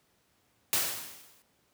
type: noise with exponential decay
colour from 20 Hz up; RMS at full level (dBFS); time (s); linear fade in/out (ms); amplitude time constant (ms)
white; -25; 0.73-1.42; 0; 150
effects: pink hiss -70 dBFS RMS until 1.73 s + high-pass 80 Hz 12 dB/octave